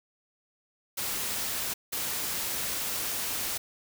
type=noise bursts at uneven times; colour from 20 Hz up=white; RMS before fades=-32 dBFS; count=2; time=0.97-1.74 / 1.92-3.58 s; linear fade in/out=10 ms; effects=none